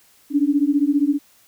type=beating tone pair; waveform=sine; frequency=280.2 / 295.2 Hz; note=C#4 / D4; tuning=+19 / +9 cents; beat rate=15 Hz; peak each=-18 dBFS; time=0.3-1.19 s; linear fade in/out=50 ms; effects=white hiss -55 dBFS RMS until 1.47 s